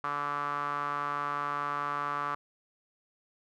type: tone with band-pass filter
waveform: sawtooth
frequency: 144.8 Hz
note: D3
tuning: 24 cents flat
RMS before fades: -33 dBFS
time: 0.04-2.35 s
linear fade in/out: 0 ms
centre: 1200 Hz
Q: 6.1
effects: none